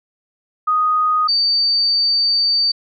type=tone pair in turn; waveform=sine; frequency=1244.5 / 4602 Hz; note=D#6 / D8; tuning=0 / -36 cents; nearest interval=octave + major seventh; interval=2264 cents; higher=second; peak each=-13 dBFS; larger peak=neither; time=0.67-1.28 / 1.28-2.72 s; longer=second; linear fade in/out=10 ms; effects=none